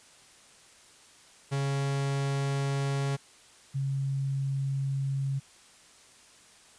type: tone pair in turn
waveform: 45% pulse / sine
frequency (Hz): 138.59 / 136.6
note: C#3 / C#3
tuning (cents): 0 / -25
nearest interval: unison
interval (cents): 25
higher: first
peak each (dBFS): -27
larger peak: neither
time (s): 1.51-3.17 / 3.74-5.4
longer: neither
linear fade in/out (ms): 20
effects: white hiss -56 dBFS RMS until 6.78 s + resampled to 22050 Hz